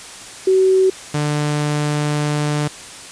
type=tone pair in turn; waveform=sine / sawtooth; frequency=378.2 / 148.49 Hz; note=F#4 / D3; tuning=+38 / +19 cents; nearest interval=octave + major third; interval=1619 cents; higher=first; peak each=-10 / -13 dBFS; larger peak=first; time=0.47-0.9 / 1.14-2.68 s; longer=second; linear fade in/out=5 ms; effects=white hiss -35 dBFS RMS until 3.11 s + resampled to 22050 Hz